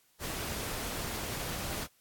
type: noise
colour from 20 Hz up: pink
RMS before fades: -37 dBFS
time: 0.19-1.88 s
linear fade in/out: 50 ms
effects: white hiss -68 dBFS RMS until 2 s + AAC 64 kbps